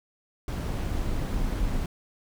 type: noise with amplitude modulation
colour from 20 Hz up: brown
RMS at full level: -26 dBFS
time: 0.48-1.86 s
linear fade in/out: 2 ms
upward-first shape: sine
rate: 229 Hz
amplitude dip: 40%
effects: none